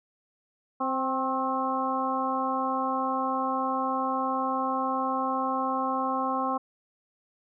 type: harmonic tone with a mistuned harmonic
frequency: 261.7 Hz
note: C4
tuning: in tune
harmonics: 1 / 2 / 3 / 4 / 5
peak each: -32 / -34 / -31 / -29 / -35 dBFS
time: 0.8-6.58 s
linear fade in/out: 10 ms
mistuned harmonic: 4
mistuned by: +41 cents
effects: none